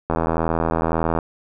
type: click train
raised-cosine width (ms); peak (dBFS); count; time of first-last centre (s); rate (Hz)
1; -6; 90; 0.1-1.188; 81.8
effects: none